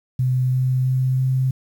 sine tone with pitch steps, 127.9 / 128.79 / 129.69 / 130.59 Hz, C3 / C3 / C3 / C3, -39 / -27 / -15 / -3 cents, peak -16 dBFS, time 0.19-1.51 s, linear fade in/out 5 ms, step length 330 ms, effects 8-bit

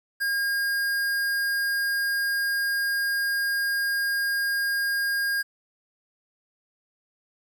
square tone, 1620 Hz, G#6, 43 cents flat, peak -24 dBFS, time 0.2-5.43 s, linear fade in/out 20 ms, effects 10-bit

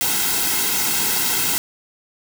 white noise with comb filter, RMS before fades -20 dBFS, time 0.01-1.58 s, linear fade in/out 0 ms, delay 1.7 ms, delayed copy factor -0.75, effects none

